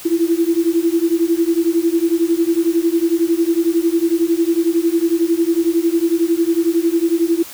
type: beating tone pair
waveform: sine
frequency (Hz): 329.6 / 340.6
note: E4 / F4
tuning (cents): 0 / -43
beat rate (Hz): 11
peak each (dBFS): -16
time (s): 0.05-7.43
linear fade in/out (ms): 10
effects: white hiss -35 dBFS RMS until 7.53 s